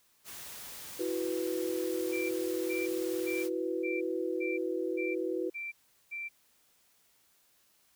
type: noise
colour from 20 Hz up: white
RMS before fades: -45 dBFS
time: 0.24-3.5 s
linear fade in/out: 50 ms
type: chord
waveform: sine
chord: E suspended second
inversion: none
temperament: equal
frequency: 329.6 / 370 / 493.9 Hz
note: E4 / F#4 / B4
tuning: 0 / 0 / 0 cents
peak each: -35 / -34 / -36 dBFS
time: 0.99-5.5 s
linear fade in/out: 10 ms
type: tone bursts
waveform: sine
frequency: 2349 Hz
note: D7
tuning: in tune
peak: -36 dBFS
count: 8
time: 2.12-6.29 s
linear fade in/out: 20 ms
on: 180 ms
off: 390 ms
effects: white hiss -68 dBFS RMS until 7.95 s